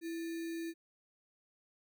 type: tone with sample-and-hold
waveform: sine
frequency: 331.1 Hz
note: E4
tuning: 8 cents sharp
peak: -37 dBFS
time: 0.01-0.74 s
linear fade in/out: 50 ms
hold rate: 2100 Hz
effects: none